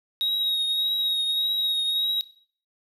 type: tone with vibrato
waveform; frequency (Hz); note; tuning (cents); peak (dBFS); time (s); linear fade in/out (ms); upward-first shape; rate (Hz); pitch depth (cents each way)
triangle; 3785; A#7; +26; -21; 0.21-2.21; 0; triangle; 1.7; 30
effects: noise-tail reverb RT60 0.5 s tail -18 dB re dry